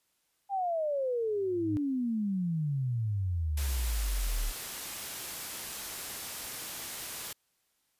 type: exponential sweep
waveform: sine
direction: down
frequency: 810 to 34.65 Hz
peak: -28 dBFS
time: 0.49-4.53 s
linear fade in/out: 50 ms
type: tone with exponential growth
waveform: sine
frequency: 104.7 Hz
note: G#2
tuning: 15 cents sharp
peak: -30 dBFS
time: 1.21-1.77 s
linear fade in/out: 0 ms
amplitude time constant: 120 ms
type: noise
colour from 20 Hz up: white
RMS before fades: -39 dBFS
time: 3.57-7.33 s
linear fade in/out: 5 ms
effects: white hiss -75 dBFS RMS until 7.99 s + resampled to 32000 Hz